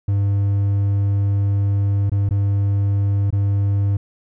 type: tone with dropouts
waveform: triangle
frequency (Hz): 100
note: G2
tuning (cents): +35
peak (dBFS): -13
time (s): 0.08-3.97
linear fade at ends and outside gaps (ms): 5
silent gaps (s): 2.097-2.117 / 2.291-2.308 / 3.305-3.326
effects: none